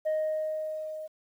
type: tone with level ramp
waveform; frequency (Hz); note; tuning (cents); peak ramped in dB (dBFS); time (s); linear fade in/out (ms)
sine; 622.3; D#5; 0; -22 to -36; 0.05-1.08; 20
effects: tanh soft clip ceiling -24 dBFS + 10-bit

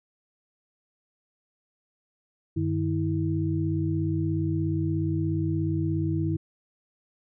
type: tone cluster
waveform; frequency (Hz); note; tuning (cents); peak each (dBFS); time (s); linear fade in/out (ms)
sine; 95.4 / 152.3 / 323.9; G2 / D#3 / E4; -47 / -37 / -30; -28; 2.56-6.37; 10
effects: none

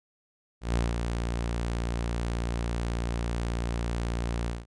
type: tone with ADSR envelope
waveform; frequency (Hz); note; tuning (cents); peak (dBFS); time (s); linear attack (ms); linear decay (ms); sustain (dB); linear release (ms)
sawtooth; 58.27; A#1; 0; -19; 0.61-4.66; 140; 190; -5; 190
effects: resampled to 22050 Hz

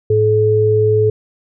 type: tone pair together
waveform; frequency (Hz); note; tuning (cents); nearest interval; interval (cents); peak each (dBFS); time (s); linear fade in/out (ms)
sine; 107.49 / 429.1; A2 / A4; -40 / -43; 2 octaves; 2397; -15 / -11; 0.1-1.1; 5
effects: none

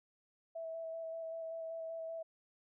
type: tone with vibrato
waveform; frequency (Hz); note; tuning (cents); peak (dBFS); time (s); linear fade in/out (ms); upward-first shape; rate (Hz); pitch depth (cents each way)
sine; 654; E5; -14; -40; 0.55-2.23; 10; square; 5.2; 12
effects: none

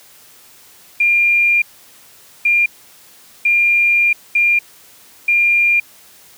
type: tone bursts at uneven times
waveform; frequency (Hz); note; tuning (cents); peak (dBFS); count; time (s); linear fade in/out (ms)
sine; 2400; D7; +37; -10; 5; 1-1.62 / 2.45-2.66 / 3.45-4.13 / 4.35-4.59 / 5.28-5.8; 5
effects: white hiss -45 dBFS RMS until 6.37 s + high-pass 60 Hz 12 dB/octave

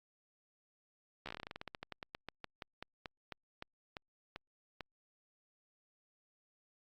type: slowing click train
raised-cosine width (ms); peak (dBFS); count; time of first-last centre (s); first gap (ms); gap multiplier
0.3; -27; 29; 1.26-4.808; 13; 1.14
effects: Opus 48 kbps

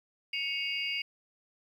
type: tone cluster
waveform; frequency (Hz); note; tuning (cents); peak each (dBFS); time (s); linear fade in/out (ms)
sine; 2219 / 2546 / 2817 / 4822; C#7 / D#7 / F7 / D8; +1 / +39 / +14 / +45; -35 / -40 / -34 / -40; 0.33-1.02; 5
effects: 10-bit

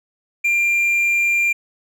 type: tone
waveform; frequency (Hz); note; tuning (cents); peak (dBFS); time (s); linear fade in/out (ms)
triangle; 2385; D7; +26; -13; 0.44-1.53; 10
effects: none

